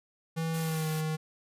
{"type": "tone with pitch glide", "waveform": "square", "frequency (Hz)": [162.8, 156.71], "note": ["E3", "D#3"], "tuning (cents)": [-21, 13], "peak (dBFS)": -30, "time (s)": [0.36, 1.17], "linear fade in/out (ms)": 20, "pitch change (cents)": -66, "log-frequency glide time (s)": [0.59, 0.87]}
{"type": "noise", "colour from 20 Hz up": "white", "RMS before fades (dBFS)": -42, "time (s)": [0.53, 1.02], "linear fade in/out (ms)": 20}
{"effects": ["resampled to 32000 Hz"]}